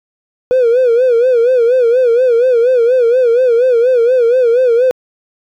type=tone with vibrato; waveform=triangle; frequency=487.8 Hz; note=B4; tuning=21 cents flat; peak=-4 dBFS; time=0.51-4.91 s; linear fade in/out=0 ms; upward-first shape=sine; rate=4.2 Hz; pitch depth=110 cents each way; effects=tanh soft clip ceiling -3 dBFS